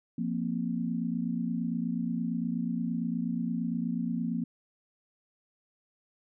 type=chord; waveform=sine; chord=F suspended fourth; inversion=none; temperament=equal; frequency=174.61 / 233.1 / 261.6 Hz; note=F3 / Bb3 / C4; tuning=0 / 0 / 0 cents; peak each=-33 / -31 / -36 dBFS; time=0.18-4.44 s; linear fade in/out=5 ms; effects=none